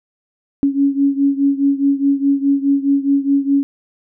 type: beating tone pair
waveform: sine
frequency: 277.2 / 282 Hz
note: C#4 / C#4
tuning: 0 / +30 cents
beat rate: 4.8 Hz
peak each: -14 / -17 dBFS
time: 0.63-3.63 s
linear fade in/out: 0 ms
effects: none